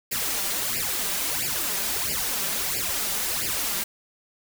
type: noise with flanger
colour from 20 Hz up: white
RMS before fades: -27 dBFS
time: 0.11-3.84 s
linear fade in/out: 10 ms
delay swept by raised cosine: 0.4 to 5.2 ms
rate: 1.5 Hz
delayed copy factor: +0.95
effects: none